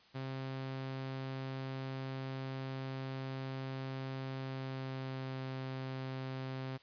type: tone with pitch glide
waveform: sawtooth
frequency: 132.9 to 131.68 Hz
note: C3 to C3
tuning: +27 to +11 cents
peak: -35 dBFS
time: 0.14-6.78 s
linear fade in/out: 20 ms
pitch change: -16 cents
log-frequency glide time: 4.39-5.42 s
effects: white hiss -63 dBFS RMS until 6.82 s + resampled to 11025 Hz